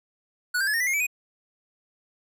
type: tone with pitch steps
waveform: square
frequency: 1469 / 1583.6 / 1707 / 1840.2 / 1983.7 / 2138 / 2305 / 2485 Hz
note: F#6 / G6 / G#6 / A#6 / B6 / C7 / D7 / D#7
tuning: -13 / +17 / +47 / -23 / +7 / +37 / -33 / -3 cents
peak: -23 dBFS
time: 0.54-1.068 s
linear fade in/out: 10 ms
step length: 66 ms
effects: none